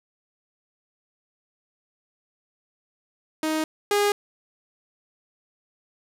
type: tone pair in turn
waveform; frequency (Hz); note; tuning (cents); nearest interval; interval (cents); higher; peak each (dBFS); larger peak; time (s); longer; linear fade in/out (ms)
sawtooth; 313.1 / 409.7; D#4 / G#4; +11 / -24; perfect fourth; 465; second; -19 / -15; second; 3.43-3.64 / 3.91-4.12; neither; 2
effects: resampled to 32000 Hz + 8-bit